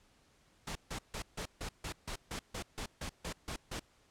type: noise bursts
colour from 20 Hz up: pink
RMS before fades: -40 dBFS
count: 14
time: 0.67-3.796 s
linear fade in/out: 5 ms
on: 84 ms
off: 150 ms
effects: pink hiss -68 dBFS RMS until 4.1 s + low-pass 9000 Hz 12 dB/octave